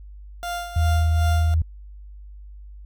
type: tone with tremolo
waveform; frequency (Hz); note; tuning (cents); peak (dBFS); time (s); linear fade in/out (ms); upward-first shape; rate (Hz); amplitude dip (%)
30% pulse; 698.5; F5; 0; -23; 0.43-1.54; 0; sine; 2.6; 65
type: tone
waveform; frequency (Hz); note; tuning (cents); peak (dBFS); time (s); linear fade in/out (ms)
sine; 80.4; E2; -43; -16; 0.76-1.62; 5
effects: added 50 Hz sine -38 dBFS peak until 2.85 s